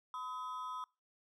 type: ring-modulated tone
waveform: triangle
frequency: 1140 Hz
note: C#6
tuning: 48 cents sharp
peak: -35 dBFS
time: 0.14-0.84 s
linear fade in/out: 0 ms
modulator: 130 Hz
effects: noise-tail reverb RT60 0.3 s tail -25 dB re dry